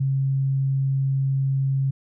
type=tone; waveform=sine; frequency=135.5 Hz; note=C#3; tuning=39 cents flat; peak=-19 dBFS; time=0-1.91 s; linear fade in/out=10 ms; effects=none